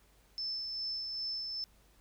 sine tone with tremolo, 5274 Hz, E8, in tune, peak -34 dBFS, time 0.38-1.64 s, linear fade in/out 0 ms, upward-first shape sine, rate 2.5 Hz, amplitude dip 30%, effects added 50 Hz sine -65 dBFS peak until 2 s + pink hiss -67 dBFS RMS until 2 s

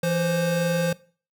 square tone pair together, 167.5 / 524.6 Hz, E3 / C5, +28 / +4 cents, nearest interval octave + minor sixth, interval 1976 cents, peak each -25 dBFS, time 0.03-0.93 s, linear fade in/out 5 ms, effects noise-tail reverb RT60 0.4 s tail -20 dB re dry

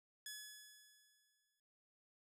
10% pulse tone with exponential decay, 1700 Hz, G#6, 40 cents sharp, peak -37 dBFS, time 0.26-1.6 s, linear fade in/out 2 ms, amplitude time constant 290 ms, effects noise-tail reverb RT60 0.3 s tail -20 dB re dry

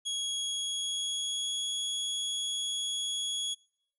sawtooth tone with pitch glide, 3322 to 3347 Hz, G#7 to G#7, 0 to +13 cents, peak -28 dBFS, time 0.05-3.55 s, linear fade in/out 20 ms, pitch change +13 cents, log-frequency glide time 0.4-1.72 s, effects noise-tail reverb RT60 0.7 s tail -26 dB re dry + resampled to 24000 Hz

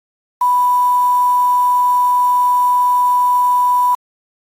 sine tone with quantisation, 987.8 Hz, B5, in tune, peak -10 dBFS, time 0.41-3.95 s, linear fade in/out 5 ms, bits 5, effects AAC 48 kbps

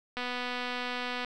click train, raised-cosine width 0.3 ms, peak -19 dBFS, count 267, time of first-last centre 0.17-1.247 s, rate 247 Hz, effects none

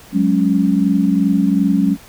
sine chord, F# suspended second, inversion none, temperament equal, 185 / 207.7 / 277.2 Hz, F#3 / G#3 / C#4, 0 / 0 / 0 cents, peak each -16 dBFS, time 0.12-1.97 s, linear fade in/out 50 ms, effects pink hiss -42 dBFS RMS until 2.08 s

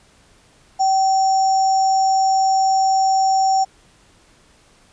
sine tone with sample-and-hold, 768 Hz, G5, 36 cents flat, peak -13 dBFS, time 0.79-3.65 s, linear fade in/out 20 ms, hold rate 6300 Hz, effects pink hiss -53 dBFS RMS until 4.92 s + resampled to 22050 Hz

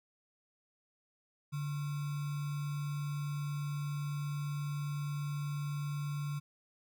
sine tone with sample-and-hold, 145.3 Hz, D3, 18 cents flat, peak -34 dBFS, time 1.52-6.4 s, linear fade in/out 20 ms, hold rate 1225 Hz, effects none

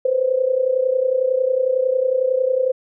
sine tone with amplitude modulation, 516 Hz, C5, 24 cents flat, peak -12 dBFS, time 0.05-2.72 s, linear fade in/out 5 ms, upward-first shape sine, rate 31 Hz, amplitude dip 75%, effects none

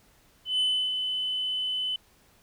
sine tone with ADSR envelope, 3019 Hz, F#7, 34 cents sharp, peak -19 dBFS, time 0.45-1.96 s, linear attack 150 ms, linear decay 310 ms, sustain -7 dB, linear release 3 ms, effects tanh soft clip ceiling -21 dBFS + pink hiss -61 dBFS RMS until 2.42 s

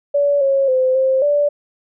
sine tone with pitch steps, 572 / 546 / 516 / 527 / 582 Hz, D5 / C#5 / C5 / C5 / D5, -46 / -26 / -24 / +12 / -16 cents, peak -12 dBFS, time 0.14-1.49 s, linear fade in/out 10 ms, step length 270 ms, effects none

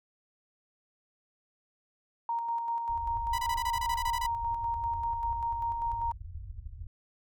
sine tone with tremolo, 931 Hz, A#5, 2 cents flat, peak -28 dBFS, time 2.29-6.12 s, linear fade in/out 2 ms, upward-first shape square, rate 5.1 Hz, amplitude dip 35%
pink low-pass noise, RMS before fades -41 dBFS, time 2.89-6.87 s, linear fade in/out 2 ms, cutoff 100 Hz, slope 48 dB/octave
sawtooth tone bursts, 987.8 Hz, B5, in tune, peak -28 dBFS, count 12, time 3.33-4.265 s, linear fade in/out 5 ms, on 55 ms, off 25 ms
effects none

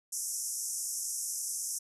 pink band-pass noise, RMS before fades -36 dBFS, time 0.12-1.79 s, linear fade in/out 10 ms, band 5500 to 12000 Hz, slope 96 dB/octave, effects none

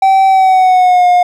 triangle tone with pitch glide, 771 to 715.2 Hz, G5 to F5, -29 to +41 cents, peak -3 dBFS, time 0.02-1.23 s, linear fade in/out 5 ms, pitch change -130 cents, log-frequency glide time 0.27-1.07 s, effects none

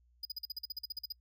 square tone bursts, 4955 Hz, D#8, 8 cents flat, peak -37 dBFS, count 14, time 0.23-1.124 s, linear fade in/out 5 ms, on 23 ms, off 44 ms, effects noise-tail reverb RT60 0.1 s tail -26 dB re dry + added 60 Hz sine -65 dBFS peak until 1.2 s

